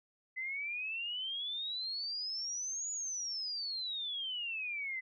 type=exponential two-way sweep; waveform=sine; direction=up then down; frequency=2017 to 6910 to 2017 Hz; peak=-36 dBFS; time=0.36-5.01 s; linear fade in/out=20 ms; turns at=2.91 s; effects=none